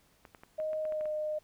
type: clicks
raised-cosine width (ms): 0.5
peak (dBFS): -34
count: 9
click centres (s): 0.252 / 0.348 / 0.435 / 0.601 / 0.732 / 0.853 / 0.923 / 1.01 / 1.056
type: tone with pitch glide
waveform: sine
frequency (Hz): 622.3 to 611.3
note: D#5 to D#5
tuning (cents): 0 to -31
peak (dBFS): -31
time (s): 0.58-1.39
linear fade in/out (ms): 10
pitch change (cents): -31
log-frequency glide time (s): 0.81-1.09
effects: pink hiss -67 dBFS RMS until 1.43 s